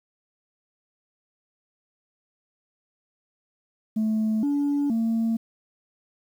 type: tone with pitch steps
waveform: sine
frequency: 217.9 / 286.4 / 226.8 Hz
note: A3 / D4 / A#3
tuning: -17 / -43 / -47 cents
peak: -19 dBFS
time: 3.96-5.37 s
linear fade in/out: 10 ms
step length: 470 ms
effects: tanh soft clip ceiling -19 dBFS + 9-bit